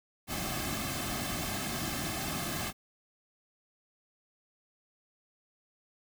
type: noise with comb filter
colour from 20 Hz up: pink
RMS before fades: -35 dBFS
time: 0.27-2.73 s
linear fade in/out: 50 ms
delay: 2.1 ms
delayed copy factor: -0.75
effects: none